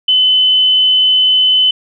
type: tone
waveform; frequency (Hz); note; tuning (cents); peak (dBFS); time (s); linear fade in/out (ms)
sine; 3028; F#7; +39; -7; 0.08-1.71; 5
effects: none